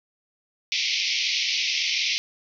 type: band-pass noise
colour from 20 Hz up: pink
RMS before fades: -25 dBFS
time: 0.72-2.18 s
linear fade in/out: 0 ms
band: 2100 to 5900 Hz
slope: 96 dB/octave
effects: none